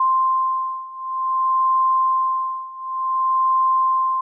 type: beating tone pair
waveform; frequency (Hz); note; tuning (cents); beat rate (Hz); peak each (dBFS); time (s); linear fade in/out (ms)
sine; 1046.5 / 1047.05; C6 / C6; 0 / +1; 0.55; -21 / -19; 0-4.21; 5
effects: none